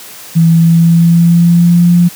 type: tone with pitch glide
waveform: sine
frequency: 164.81 to 174.31 Hz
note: E3 to F3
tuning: 0 to -3 cents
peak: -3 dBFS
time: 0.35-2.09 s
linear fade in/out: 20 ms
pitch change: +97 cents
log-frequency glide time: 0.48-1.96 s
effects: white hiss -31 dBFS RMS until 2.15 s + high-pass 100 Hz 12 dB/octave